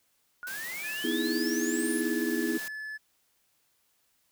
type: exponential sweep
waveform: sine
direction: up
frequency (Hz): 1417 to 10548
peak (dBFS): -36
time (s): 0.43-2.01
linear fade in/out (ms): 0
type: high-pass noise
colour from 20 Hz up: white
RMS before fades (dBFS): -41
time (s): 0.47-2.68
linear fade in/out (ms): 0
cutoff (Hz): 120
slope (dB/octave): 48
type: tone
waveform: triangle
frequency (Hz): 1728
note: A6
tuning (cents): -32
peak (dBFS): -34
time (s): 0.83-2.98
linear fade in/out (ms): 20
type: chord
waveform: sine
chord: E major seventh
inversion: second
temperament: equal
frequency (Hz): 246.9 / 311.1 / 329.6 / 415.3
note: B3 / D#4 / E4 / G#4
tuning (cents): 0 / 0 / 0 / 0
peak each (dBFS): -32 / -33 / -31 / -35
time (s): 1.04-2.58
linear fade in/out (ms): 5
effects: white hiss -71 dBFS RMS until 4.31 s